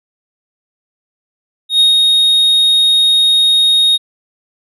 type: tone with ADSR envelope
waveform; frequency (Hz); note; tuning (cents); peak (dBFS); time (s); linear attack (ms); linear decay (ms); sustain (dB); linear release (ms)
triangle; 3730; A#7; 0; -4; 1.69-3.98; 110; 140; -2; 29
effects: resampled to 32000 Hz